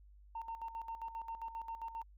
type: tone with tremolo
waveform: sine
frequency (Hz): 911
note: A#5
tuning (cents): -40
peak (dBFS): -38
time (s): 0.35-2.03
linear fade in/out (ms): 5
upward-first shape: square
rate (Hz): 7.5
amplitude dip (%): 70
effects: tanh soft clip ceiling -36 dBFS + added 50 Hz sine -57 dBFS peak until 2.17 s